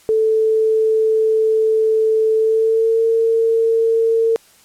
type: tone with pitch glide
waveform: sine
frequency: 439.7 to 453.4 Hz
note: A4 to A#4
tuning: -1 to -48 cents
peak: -12 dBFS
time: 0.09-4.36 s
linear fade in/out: 0 ms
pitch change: +53 cents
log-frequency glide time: 2.36-3.04 s
effects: white hiss -50 dBFS RMS until 4.64 s + low-pass 12000 Hz 12 dB/octave